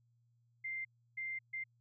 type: tone bursts at uneven times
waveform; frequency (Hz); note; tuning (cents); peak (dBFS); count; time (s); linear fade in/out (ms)
sine; 2093; C7; 0; -38; 3; 0.64-0.85 / 1.17-1.39 / 1.53-1.64; 10
effects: added 118 Hz sine -70 dBFS peak until 1.8 s